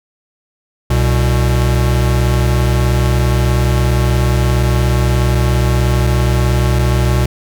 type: tone pair together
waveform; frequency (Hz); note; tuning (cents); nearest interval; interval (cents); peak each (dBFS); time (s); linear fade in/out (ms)
square; 64.6 / 121.56; C2 / B2; -21 / -27; major seventh; 1094; -14; 0.9-7.26; 5
effects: none